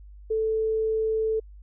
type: tone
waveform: sine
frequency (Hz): 440.1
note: A4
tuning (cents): 0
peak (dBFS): -22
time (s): 0.3-1.4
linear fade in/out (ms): 10
effects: added 50 Hz sine -43 dBFS peak until 1.62 s